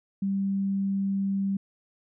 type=tone; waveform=sine; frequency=196 Hz; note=G3; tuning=in tune; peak=-24 dBFS; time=0.22-1.57 s; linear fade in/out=5 ms; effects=none